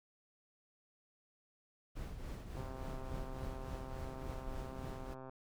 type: noise with tremolo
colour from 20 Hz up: brown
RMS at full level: -42 dBFS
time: 1.95-5.15 s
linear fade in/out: 20 ms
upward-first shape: triangle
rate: 3.5 Hz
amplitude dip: 55%
type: click train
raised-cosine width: 1 ms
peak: -36 dBFS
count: 358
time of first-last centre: 2.57-5.295 s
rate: 131 Hz
effects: none